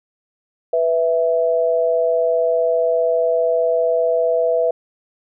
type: tone pair together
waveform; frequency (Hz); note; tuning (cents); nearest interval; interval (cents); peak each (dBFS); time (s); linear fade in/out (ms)
sine; 493.9 / 658.7; B4 / E5; 0 / -1; perfect fourth; 499; -17; 0.73-4.71; 5
effects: none